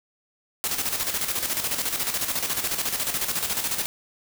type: noise with tremolo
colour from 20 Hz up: white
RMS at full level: -25 dBFS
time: 0.64-3.86 s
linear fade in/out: 0 ms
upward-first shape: square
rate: 14 Hz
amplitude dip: 55%
effects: none